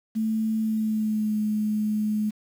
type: tone with pitch glide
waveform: sine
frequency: 220 to 212.8 Hz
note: A3 to G#3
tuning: 0 to +42 cents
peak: -22 dBFS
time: 0.15-2.31 s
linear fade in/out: 20 ms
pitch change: -58 cents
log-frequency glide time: 0.61-1.38 s
effects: 8-bit